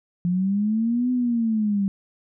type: linear two-way sweep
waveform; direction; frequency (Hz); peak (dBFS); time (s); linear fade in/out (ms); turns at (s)
sine; up then down; 173.2 to 252.7 to 193.7; -19; 0.25-1.88; 0; 1.11
effects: none